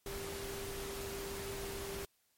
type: tone in noise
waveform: sine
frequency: 395.1 Hz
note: G4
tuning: 14 cents sharp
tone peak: -43 dBFS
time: 0.06-2.05 s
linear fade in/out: 2 ms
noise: pink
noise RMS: -44 dBFS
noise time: 0.06-2.05 s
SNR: -2 dB
effects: white hiss -75 dBFS RMS until 2.37 s + MP3 64 kbps